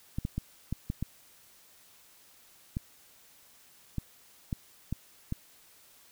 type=clicks; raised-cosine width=5 ms; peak=-19 dBFS; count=11; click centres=0.185 / 0.251 / 0.38 / 0.726 / 0.901 / 1.026 / 2.769 / 3.983 / 4.528 / 4.926 / 5.324 s; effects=white hiss -59 dBFS RMS until 6.11 s